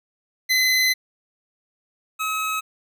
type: tone pair in turn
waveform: 25% pulse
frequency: 2032 / 1280.1 Hz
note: B6 / D#6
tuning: +49 / +49 cents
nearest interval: minor sixth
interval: 800 cents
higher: first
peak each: -13 / -19 dBFS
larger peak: first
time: 0.49-0.94 / 2.19-2.61 s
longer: first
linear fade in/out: 20 ms
effects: none